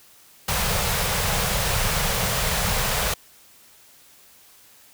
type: band-stop noise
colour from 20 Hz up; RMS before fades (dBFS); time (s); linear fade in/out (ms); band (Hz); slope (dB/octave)
pink; -23; 0.48-3.14; 5; 200 to 430; 48
effects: white hiss -52 dBFS RMS until 4.93 s